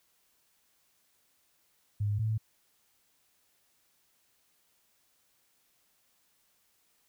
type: tone pair in turn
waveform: sine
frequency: 103.3 / 109.75 Hz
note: G#2 / A2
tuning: -9 / -4 cents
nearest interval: minor second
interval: 105 cents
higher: second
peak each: -27 dBFS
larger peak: neither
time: 2-2.19 / 2.19-2.38 s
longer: neither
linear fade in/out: 10 ms
effects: white hiss -71 dBFS RMS until 7.08 s